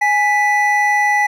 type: tone pair together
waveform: triangle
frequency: 830.6 / 1975.5 Hz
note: G#5 / B6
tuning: 0 / 0 cents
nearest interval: octave + minor third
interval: 1500 cents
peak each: -13 dBFS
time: 0.01-1.27 s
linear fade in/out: 10 ms
effects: none